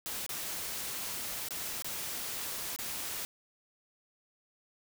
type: noise with dropouts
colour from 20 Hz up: white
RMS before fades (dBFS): -38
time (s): 0.06-3.25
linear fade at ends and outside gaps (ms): 0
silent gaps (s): 0.264-0.292 / 1.486-1.507 / 1.822-1.845 / 2.762-2.788
effects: none